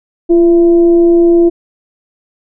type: tone with frequency modulation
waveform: sine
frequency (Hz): 342.3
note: F4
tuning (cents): -35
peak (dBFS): -4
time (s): 0.29-1.5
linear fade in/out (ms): 20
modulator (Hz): 328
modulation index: 0.29
effects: none